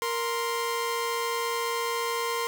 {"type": "tone pair together", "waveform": "sawtooth", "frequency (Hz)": [466.2, 1046.6], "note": ["A#4", "C6"], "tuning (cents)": [0, 0], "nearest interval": "octave + major second", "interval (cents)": 1400, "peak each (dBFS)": -26, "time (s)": [0.02, 2.47], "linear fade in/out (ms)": 0, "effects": []}